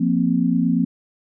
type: chord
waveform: sine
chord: F suspended fourth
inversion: none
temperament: equal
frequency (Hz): 174.61 / 233.1 / 261.6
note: F3 / Bb3 / C4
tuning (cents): 0 / 0 / 0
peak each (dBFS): -20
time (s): 0-0.85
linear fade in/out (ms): 10
effects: none